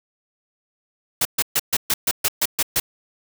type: noise bursts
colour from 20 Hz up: white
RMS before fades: -19 dBFS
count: 10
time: 1.21-2.8 s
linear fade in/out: 5 ms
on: 42 ms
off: 130 ms
effects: none